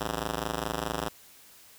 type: ring-modulated tone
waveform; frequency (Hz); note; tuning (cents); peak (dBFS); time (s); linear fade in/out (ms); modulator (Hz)
5% pulse; 110; A2; 0; -16; 0-1.09; 10; 42.6
effects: white hiss -54 dBFS RMS until 1.78 s